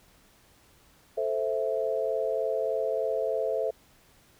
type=chord; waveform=sine; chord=A minor; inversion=none; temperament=equal; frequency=440 / 523.3 / 659.3 Hz; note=A4 / C5 / E5; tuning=0 / 0 / 0 cents; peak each=-30 dBFS; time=1.17-3.71 s; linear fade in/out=10 ms; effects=pink hiss -60 dBFS RMS until 4.39 s